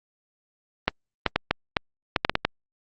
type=clicks; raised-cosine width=0.3 ms; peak=-3 dBFS; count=10; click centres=0.88 / 1.263 / 1.36 / 1.51 / 1.768 / 2.162 / 2.249 / 2.296 / 2.354 / 2.45 s; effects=low-pass 5000 Hz 12 dB/octave + Opus 32 kbps